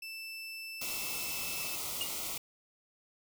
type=tone with pitch glide; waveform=30% pulse; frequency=2650 to 2632 Hz; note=E7 to E7; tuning=+9 to -3 cents; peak=-38 dBFS; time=0.02-1.76 s; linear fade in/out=5 ms; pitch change=-12 cents; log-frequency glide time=0.9-1.45 s
type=band-stop noise; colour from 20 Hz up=white; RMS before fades=-38 dBFS; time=0.81-2.38 s; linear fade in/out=5 ms; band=1400 to 2000 Hz; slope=96 dB/octave
type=tone with exponential decay; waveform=square; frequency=2856 Hz; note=F7; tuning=38 cents sharp; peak=-30 dBFS; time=2.01-2.12 s; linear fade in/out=1 ms; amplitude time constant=23 ms
effects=none